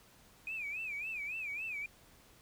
triangle tone with vibrato, 2454 Hz, D#7, 25 cents flat, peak -34 dBFS, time 0.47-1.86 s, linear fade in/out 2 ms, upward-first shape sine, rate 3.6 Hz, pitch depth 150 cents each way, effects tanh soft clip ceiling -35 dBFS + pink hiss -62 dBFS RMS until 2.41 s

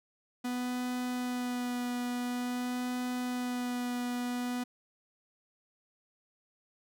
45% pulse tone with vibrato, 246.9 Hz, B3, in tune, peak -32 dBFS, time 0.44-4.64 s, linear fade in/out 10 ms, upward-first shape sine, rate 0.48 Hz, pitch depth 14 cents each way, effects none

